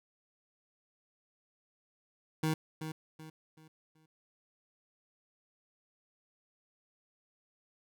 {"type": "tone with echo", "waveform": "25% pulse", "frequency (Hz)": 157.4, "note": "D#3", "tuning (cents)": 20, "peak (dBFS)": -25, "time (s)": [2.43, 2.54], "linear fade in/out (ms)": 5, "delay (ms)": 380, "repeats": 4, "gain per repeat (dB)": -9, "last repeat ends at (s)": 4.06, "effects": []}